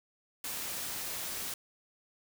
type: noise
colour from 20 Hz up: white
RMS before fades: -38 dBFS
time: 0.44-1.54 s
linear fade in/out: 2 ms
effects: none